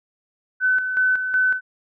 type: tone with tremolo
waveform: sine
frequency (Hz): 1512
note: F#6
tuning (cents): +37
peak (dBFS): -15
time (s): 0.6-1.61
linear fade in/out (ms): 50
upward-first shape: square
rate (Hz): 2.7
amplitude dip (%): 55
effects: none